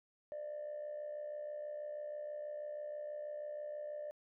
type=tone with amplitude modulation; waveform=sine; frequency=596 Hz; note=D5; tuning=25 cents sharp; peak=-37 dBFS; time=0.32-4.11 s; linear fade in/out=0 ms; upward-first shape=sine; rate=66.2 Hz; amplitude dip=60%; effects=tanh soft clip ceiling -37 dBFS